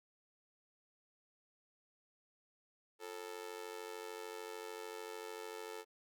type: tone with amplitude modulation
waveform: sawtooth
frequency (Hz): 440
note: A4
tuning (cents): 0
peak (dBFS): -37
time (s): 2.99-5.85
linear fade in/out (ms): 50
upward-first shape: sine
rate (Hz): 93.4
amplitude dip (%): 90
effects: none